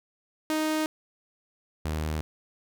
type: tone pair in turn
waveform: sawtooth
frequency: 311.1 / 77.57 Hz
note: D#4 / D#2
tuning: 0 / -5 cents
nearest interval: 2 octaves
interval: 2405 cents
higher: first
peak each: -21 / -24 dBFS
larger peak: first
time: 0.5-0.86 / 1.85-2.21 s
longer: neither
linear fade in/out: 0 ms
effects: none